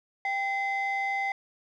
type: ring-modulated tone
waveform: triangle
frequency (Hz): 633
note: D#5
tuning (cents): +30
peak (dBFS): -20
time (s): 0.25-1.32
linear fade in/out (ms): 2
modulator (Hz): 1420
effects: tanh soft clip ceiling -22 dBFS